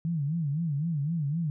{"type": "tone with vibrato", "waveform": "sine", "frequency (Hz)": 154.4, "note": "D#3", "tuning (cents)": -13, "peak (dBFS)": -26, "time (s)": [0.05, 1.5], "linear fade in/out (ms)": 0, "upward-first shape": "sine", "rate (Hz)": 3.9, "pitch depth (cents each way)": 180, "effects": []}